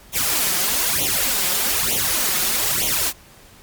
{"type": "noise with flanger", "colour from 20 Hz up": "white", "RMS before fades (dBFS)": -20, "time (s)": [0.12, 3.13], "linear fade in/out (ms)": 50, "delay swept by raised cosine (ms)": [0.3, 5.6], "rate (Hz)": 1.1, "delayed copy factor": 1, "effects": ["pink hiss -47 dBFS RMS until 3.62 s", "MP3 96 kbps"]}